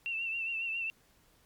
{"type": "tone with vibrato", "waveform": "sine", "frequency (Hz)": 2700, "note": "E7", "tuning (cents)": 41, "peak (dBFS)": -32, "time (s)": [0.06, 0.9], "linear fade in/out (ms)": 0, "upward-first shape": "triangle", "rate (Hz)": 7.3, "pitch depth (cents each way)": 57, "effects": ["pink hiss -66 dBFS RMS until 1.45 s", "MP3 96 kbps"]}